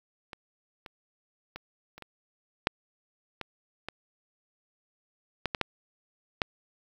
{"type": "clicks", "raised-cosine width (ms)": 0.3, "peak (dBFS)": [-24, -26, -23, -30, -26, -6, -19, -19, -12, -13, -9, -9], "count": 12, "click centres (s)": [0.332, 0.862, 1.56, 1.98, 2.023, 2.671, 3.413, 3.886, 5.457, 5.548, 5.613, 6.418], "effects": ["8-bit"]}